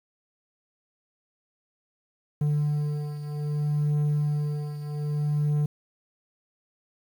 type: beating tone pair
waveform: triangle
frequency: 148 / 148.63 Hz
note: D3 / D3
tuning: +14 / +21 cents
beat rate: 0.63 Hz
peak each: -23 / -28 dBFS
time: 2.41-5.66 s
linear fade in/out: 5 ms
effects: 9-bit